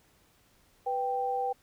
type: tone pair together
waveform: sine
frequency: 493.9 / 784 Hz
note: B4 / G5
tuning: 0 / 0 cents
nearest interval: minor sixth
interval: 800 cents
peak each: -33 / -29 dBFS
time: 0.86-1.53 s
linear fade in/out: 10 ms
effects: pink hiss -65 dBFS RMS until 1.62 s